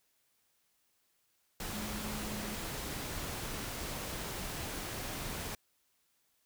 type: tone in noise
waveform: sine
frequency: 211.5 Hz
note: G#3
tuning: 32 cents sharp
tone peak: -42 dBFS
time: 1.73-2.55 s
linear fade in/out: 2 ms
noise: pink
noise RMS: -40 dBFS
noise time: 1.6-5.55 s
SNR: -5 dB
effects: white hiss -75 dBFS RMS until 6.45 s